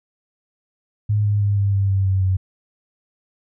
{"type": "tone with pitch steps", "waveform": "sine", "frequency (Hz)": [104.8, 103.18, 101.58, 100.01, 98.46, 96.94, 95.44, 93.96], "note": ["G#2", "G#2", "G#2", "G2", "G2", "G2", "G2", "F#2"], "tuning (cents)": [16, -11, -38, 35, 8, -19, -46, 27], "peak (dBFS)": -15, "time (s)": [1.09, 2.37], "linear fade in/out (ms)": 10, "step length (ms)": 160, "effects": []}